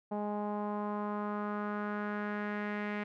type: tone with low-pass filter sweep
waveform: sawtooth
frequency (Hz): 207.7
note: G#3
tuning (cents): 0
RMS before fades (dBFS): -36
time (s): 0.11-3.04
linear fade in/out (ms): 10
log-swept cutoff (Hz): 800 to 2100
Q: 2.9
effects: none